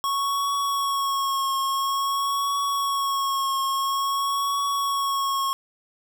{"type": "tone with vibrato", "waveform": "square", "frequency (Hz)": 1102, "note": "C#6", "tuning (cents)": -11, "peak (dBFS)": -23, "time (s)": [0.04, 5.53], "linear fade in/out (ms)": 0, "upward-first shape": "triangle", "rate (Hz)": 0.49, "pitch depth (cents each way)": 32, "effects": []}